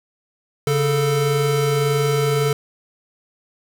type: tone pair together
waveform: square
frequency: 140 / 441.7 Hz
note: C#3 / A4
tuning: +18 / +7 cents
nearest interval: octave + minor sixth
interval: 1989 cents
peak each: -20 dBFS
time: 0.67-2.53 s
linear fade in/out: 2 ms
effects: none